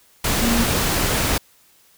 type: tone in noise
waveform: sine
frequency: 233.1 Hz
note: A#3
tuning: in tune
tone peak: -19 dBFS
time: 0.41-0.64 s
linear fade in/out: 5 ms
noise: pink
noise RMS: -20 dBFS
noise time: 0.24-1.38 s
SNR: -2 dB
effects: white hiss -55 dBFS RMS until 1.97 s